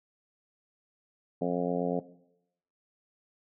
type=harmonic tone; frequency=88.2 Hz; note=F2; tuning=18 cents sharp; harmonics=2 / 3 / 4 / 5 / 6 / 7 / 8 / 9; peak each=-33 / -33 / -41 / -33 / -35 / -37 / -38 / -46 dBFS; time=1.41-2 s; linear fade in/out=10 ms; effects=noise-tail reverb RT60 0.8 s tail -18 dB re dry